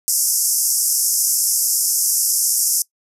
white band-pass noise, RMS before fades -18 dBFS, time 0.08-2.82 s, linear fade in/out 0 ms, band 5100 to 13000 Hz, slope 96 dB/octave, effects noise-tail reverb RT60 0.1 s tail -21 dB re dry

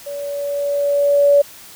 sine tone with level ramp, 571 Hz, D5, 49 cents flat, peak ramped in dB -25 to -7 dBFS, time 0.06-1.42 s, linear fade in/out 10 ms, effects white hiss -40 dBFS RMS until 1.75 s

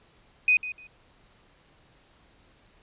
sine tone with echo, 2496 Hz, D#7, 5 cents sharp, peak -17 dBFS, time 0.48-0.57 s, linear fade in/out 2 ms, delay 150 ms, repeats 2, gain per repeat -14 dB, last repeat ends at 0.87 s, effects pink hiss -60 dBFS RMS until 2.82 s + resampled to 8000 Hz

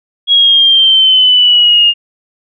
sine exponential sweep, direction down, 3322 to 2824 Hz, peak -4 dBFS, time 0.27-1.94 s, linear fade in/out 50 ms, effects none

